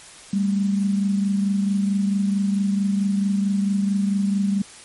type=tone pair together; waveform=sine; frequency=197.58 / 222.1 Hz; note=G3 / A3; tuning=+14 / +16 cents; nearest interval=major second; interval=202 cents; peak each=-18 / -28 dBFS; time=0.33-4.62 s; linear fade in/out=5 ms; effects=white hiss -43 dBFS RMS until 4.84 s + MP3 48 kbps